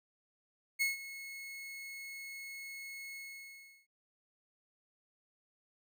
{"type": "tone with ADSR envelope", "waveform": "40% pulse", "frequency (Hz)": 2182, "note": "C#7", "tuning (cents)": -28, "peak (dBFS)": -27, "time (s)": [0.79, 3.87], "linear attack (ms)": 25, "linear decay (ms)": 150, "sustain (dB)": -16, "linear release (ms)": 710, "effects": []}